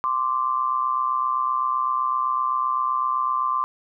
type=tone pair together; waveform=sine; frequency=1043.2 / 1171 Hz; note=C6 / D6; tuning=-5 / -5 cents; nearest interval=major second; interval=200 cents; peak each=-23 dBFS; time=0.04-3.64 s; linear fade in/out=0 ms; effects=none